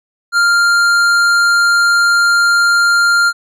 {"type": "tone with hard clipping", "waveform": "sine", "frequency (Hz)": 1396.9, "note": "F6", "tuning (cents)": 0, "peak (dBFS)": -10, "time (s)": [0.32, 3.33], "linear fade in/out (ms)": 50, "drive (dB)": 11, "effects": []}